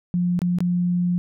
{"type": "tone with dropouts", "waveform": "sine", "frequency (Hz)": 176.9, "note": "F3", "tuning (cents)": 23, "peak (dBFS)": -18, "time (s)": [0.14, 1.18], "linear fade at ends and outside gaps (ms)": 0, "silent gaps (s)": [[0.391, 0.418], [0.586, 0.605]], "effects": []}